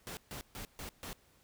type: noise bursts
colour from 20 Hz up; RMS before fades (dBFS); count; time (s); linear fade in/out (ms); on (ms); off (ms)
pink; -44; 5; 0.07-1.13; 0; 100; 140
effects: pink hiss -67 dBFS RMS until 1.43 s